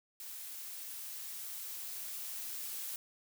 blue noise with level ramp, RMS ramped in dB -46 to -41 dBFS, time 0.2-2.96 s, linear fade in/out 2 ms, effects none

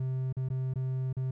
triangle tone with dropouts, 130.2 Hz, C3, 8 cents flat, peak -27 dBFS, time 0-1.31 s, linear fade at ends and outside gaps 5 ms, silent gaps 0.327-0.367 / 0.488-0.501 / 0.738-0.757 / 1.129-1.167 s, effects none

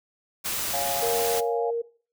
white noise, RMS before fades -29 dBFS, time 0.44-1.41 s, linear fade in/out 20 ms
sine chord, Db major, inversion none, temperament equal, 554.4 / 698.5 / 830.6 Hz, Db5 / F5 / Ab5, 0 / 0 / 0 cents, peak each -33 / -29 / -33 dBFS, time 0.73-1.71 s, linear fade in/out 10 ms
sine tone, 466.2 Hz, A#4, in tune, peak -24 dBFS, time 1.02-1.82 s, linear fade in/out 10 ms
effects noise-tail reverb RT60 0.4 s tail -19 dB re dry

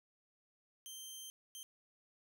15% pulse tone bursts at uneven times, 3136 Hz, G7, in tune, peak -40 dBFS, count 2, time 0.86-1.3 / 1.55-1.63 s, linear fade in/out 0 ms, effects none

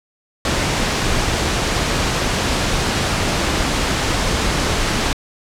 pink noise, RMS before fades -18 dBFS, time 0.45-5.13 s, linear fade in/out 2 ms, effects low-pass 7000 Hz 12 dB/octave

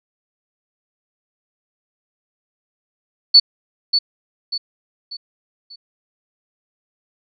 sine tone with echo, 4454 Hz, C#8, 7 cents sharp, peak -4 dBFS, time 3.34-3.4 s, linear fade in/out 10 ms, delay 590 ms, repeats 4, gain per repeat -8 dB, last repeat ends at 5.76 s, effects none

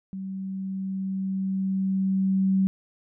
sine tone with level ramp, 191.5 Hz, G3, 40 cents flat, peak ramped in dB -31 to -18 dBFS, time 0.13-2.67 s, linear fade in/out 0 ms, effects none

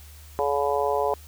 harmonic tone, 142.3 Hz, C#3, 46 cents sharp, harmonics 3 / 4 / 5 / 6 / 7, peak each -26 / -27 / -28 / -29 / -29 dBFS, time 0.39-1.14 s, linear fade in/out 0 ms, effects added 75 Hz sine -44 dBFS peak until 1.27 s + white hiss -51 dBFS RMS until 1.27 s

